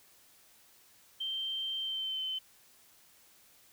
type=tone with pitch glide; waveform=sine; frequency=3136 to 3066 Hz; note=G7 to G7; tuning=0 to -39 cents; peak=-33 dBFS; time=1.2-2.39 s; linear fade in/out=10 ms; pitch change=-39 cents; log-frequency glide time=1.79-2.23 s; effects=white hiss -62 dBFS RMS until 3.72 s